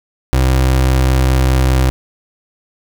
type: tone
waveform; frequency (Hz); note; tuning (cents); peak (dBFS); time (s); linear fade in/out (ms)
30% pulse; 64.9; C2; -13; -7; 0.33-1.9; 0
effects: none